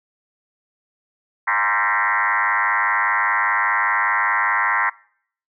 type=tone with frequency modulation; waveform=sine; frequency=1463 Hz; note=F#6; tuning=20 cents flat; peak=-16 dBFS; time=1.47-4.9 s; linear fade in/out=10 ms; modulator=105 Hz; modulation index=5.5; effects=noise-tail reverb RT60 0.6 s tail -24 dB re dry